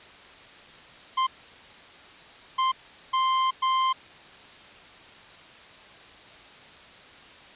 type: tone bursts at uneven times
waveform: 45% pulse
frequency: 1046.5 Hz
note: C6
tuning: in tune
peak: -21 dBFS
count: 4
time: 1.17-1.27 / 2.58-2.72 / 3.13-3.51 / 3.62-3.93 s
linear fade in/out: 10 ms
effects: white hiss -48 dBFS RMS until 7.55 s + resampled to 8000 Hz